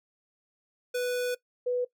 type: tone pair in turn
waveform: square / sine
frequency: 493.9 / 493.9 Hz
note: B4 / B4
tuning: 0 / 0 cents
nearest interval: unison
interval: 0 cents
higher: neither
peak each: -28 / -25 dBFS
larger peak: second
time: 0.94-1.35 / 1.66-1.85 s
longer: first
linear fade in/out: 10 ms
effects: noise-tail reverb RT60 0.1 s tail -19 dB re dry